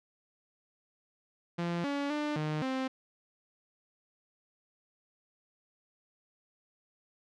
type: tone with pitch steps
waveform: sawtooth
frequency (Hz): 171.8 / 283.4 / 297.8 / 153.2 / 262.2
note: F3 / C#4 / D4 / D#3 / C4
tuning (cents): -28 / +38 / +24 / -27 / +4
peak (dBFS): -27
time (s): 1.58-2.88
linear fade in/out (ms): 10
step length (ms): 260
effects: low-pass 4000 Hz 12 dB/octave